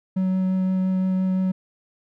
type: tone with vibrato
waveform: triangle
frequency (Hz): 187.1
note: F#3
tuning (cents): +20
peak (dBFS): -17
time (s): 0.16-1.52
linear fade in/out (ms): 10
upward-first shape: triangle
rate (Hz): 5.8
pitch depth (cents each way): 9
effects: none